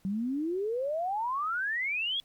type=exponential sweep; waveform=sine; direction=up; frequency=186.2 to 3412 Hz; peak=-28 dBFS; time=0.05-2.2 s; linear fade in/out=0 ms; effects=pink hiss -65 dBFS RMS until 2.24 s + MP3 96 kbps